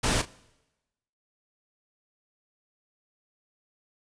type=noise with echo; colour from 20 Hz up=pink; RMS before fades=-25 dBFS; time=0.03-0.22 s; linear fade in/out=10 ms; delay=36 ms; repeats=1; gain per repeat=-13 dB; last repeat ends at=0.256 s; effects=noise-tail reverb RT60 1.0 s tail -22 dB re dry + resampled to 22050 Hz